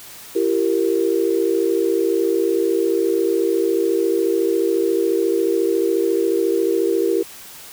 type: chord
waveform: sine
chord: E diminished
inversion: none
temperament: equal with one note detuned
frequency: 337.9 / 392 / 466.2 Hz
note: E4 / G4 / Bb4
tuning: +43 / 0 / 0 cents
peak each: -20 / -19 / -21 dBFS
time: 0.35-7.23 s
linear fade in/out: 10 ms
effects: white hiss -39 dBFS RMS until 7.72 s